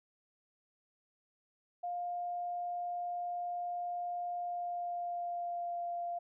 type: tone with pitch glide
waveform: sine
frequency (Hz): 705 to 694.9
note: F5 to F5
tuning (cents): +16 to -9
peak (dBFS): -35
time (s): 1.83-6.19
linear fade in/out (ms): 10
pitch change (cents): -25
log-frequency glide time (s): 4.37-5.8
effects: none